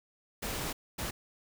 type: noise bursts at uneven times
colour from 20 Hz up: pink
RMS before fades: -36 dBFS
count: 2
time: 0.42-0.73 / 0.98-1.11 s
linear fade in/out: 10 ms
effects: none

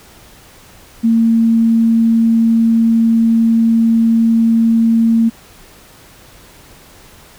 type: tone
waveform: sine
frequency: 227.8 Hz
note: A#3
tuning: 40 cents flat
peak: -8 dBFS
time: 1.03-5.3 s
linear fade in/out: 20 ms
effects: pink hiss -42 dBFS RMS until 7.38 s

